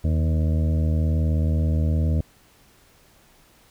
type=harmonic tone with a mistuned harmonic; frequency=79 Hz; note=D#2; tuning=27 cents sharp; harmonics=1 / 2 / 3 / 4 / 6 / 7 / 8; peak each=-19 / -26 / -30 / -36 / -39 / -39 / -41 dBFS; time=0.04-2.21 s; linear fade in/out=5 ms; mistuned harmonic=1; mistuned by=+48 cents; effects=pink hiss -56 dBFS RMS until 3.7 s